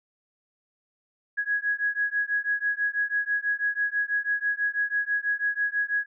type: beating tone pair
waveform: sine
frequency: 1661.2 / 1667.3 Hz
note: G#6 / G#6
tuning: 0 / +6 cents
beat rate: 6.1 Hz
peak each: -27 dBFS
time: 1.37-6.06 s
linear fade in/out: 20 ms
effects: none